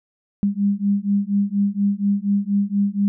sine beating tone pair, 199.1 / 203.3 Hz, G3 / G#3, +27 / -37 cents, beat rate 4.2 Hz, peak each -20 dBFS, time 0.43-3.08 s, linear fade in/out 0 ms, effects none

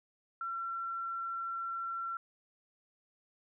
sine tone, 1357 Hz, E6, 50 cents sharp, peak -35 dBFS, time 0.41-2.17 s, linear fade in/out 2 ms, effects none

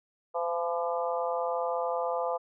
harmonic tone with a mistuned harmonic, 170.8 Hz, F3, 38 cents flat, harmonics 3 / 4 / 5 / 6 / 7, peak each -31 / -33 / -35 / -37 / -38 dBFS, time 0.34-2.38 s, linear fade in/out 20 ms, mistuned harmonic 6, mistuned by -24 cents, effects none

